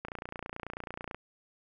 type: click train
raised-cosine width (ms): 0.5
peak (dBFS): -23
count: 33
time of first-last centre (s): 0.05-1.146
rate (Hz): 29.2
effects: none

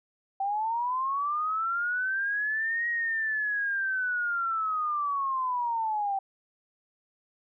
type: linear two-way sweep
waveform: sine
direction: up then down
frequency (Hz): 771 to 1895 to 771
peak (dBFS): -26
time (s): 0.4-6.19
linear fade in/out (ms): 5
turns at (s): 2.88
effects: none

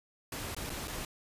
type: noise with dropouts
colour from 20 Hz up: pink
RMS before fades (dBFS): -39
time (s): 0.32-1.05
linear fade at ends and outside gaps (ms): 2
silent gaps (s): 0.548-0.565 / 0.696-0.701 / 0.875-0.879
effects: resampled to 32000 Hz

